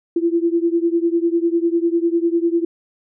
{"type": "beating tone pair", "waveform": "sine", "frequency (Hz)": [334.8, 344.8], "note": ["E4", "F4"], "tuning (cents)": [27, -22], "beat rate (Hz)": 10, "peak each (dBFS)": [-17, -19], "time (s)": [0.16, 2.65], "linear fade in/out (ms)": 5, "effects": []}